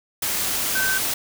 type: tone in noise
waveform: sine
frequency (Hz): 1537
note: G6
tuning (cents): -35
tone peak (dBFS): -21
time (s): 0.75-0.98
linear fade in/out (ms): 5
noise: white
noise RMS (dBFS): -24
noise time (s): 0.22-1.14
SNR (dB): 0
effects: none